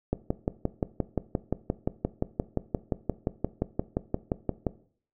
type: click train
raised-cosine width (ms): 2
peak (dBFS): -12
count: 27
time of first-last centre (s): 0.13-4.668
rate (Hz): 5.73
effects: noise-tail reverb RT60 0.5 s tail -17 dB re dry